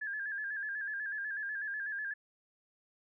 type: tone with vibrato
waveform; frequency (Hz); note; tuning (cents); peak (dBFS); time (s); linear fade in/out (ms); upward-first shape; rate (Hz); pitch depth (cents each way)
sine; 1661.2; G#6; 0; -35; 0.01-2.14; 10; square; 8.1; 59
effects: none